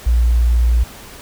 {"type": "tone", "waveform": "sine", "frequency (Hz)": 59, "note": "A#1", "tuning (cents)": 22, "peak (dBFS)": -10, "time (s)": [0.06, 0.84], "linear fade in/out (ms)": 10, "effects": ["pink hiss -37 dBFS RMS until 1.21 s"]}